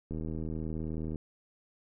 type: click train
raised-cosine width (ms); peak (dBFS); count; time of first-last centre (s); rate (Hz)
3; -25; 84; 0.11-1.158; 79.2
effects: none